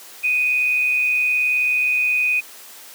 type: tone with amplitude modulation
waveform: sine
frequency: 2489 Hz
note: D#7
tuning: in tune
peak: -14 dBFS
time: 0.23-2.41 s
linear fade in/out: 20 ms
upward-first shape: sine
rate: 139 Hz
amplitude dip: 40%
effects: white hiss -41 dBFS RMS until 2.94 s + high-pass 300 Hz 12 dB/octave